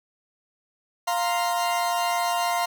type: chord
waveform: 40% pulse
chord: F suspended fourth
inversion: none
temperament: equal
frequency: 698.5 / 932.3 / 1046.5 Hz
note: F5 / Bb5 / C6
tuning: 0 / 0 / 0 cents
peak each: -24 / -28 / -28 dBFS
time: 1.07-2.66 s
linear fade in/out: 10 ms
effects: none